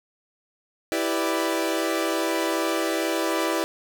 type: chord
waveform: sawtooth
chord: E minor seventh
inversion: none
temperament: equal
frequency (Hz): 329.6 / 392 / 493.9 / 587.3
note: E4 / G4 / B4 / D5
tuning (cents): 0 / 0 / 0 / 0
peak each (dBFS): -22 / -26 / -27 / -25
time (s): 0.92-3.64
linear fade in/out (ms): 0
effects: none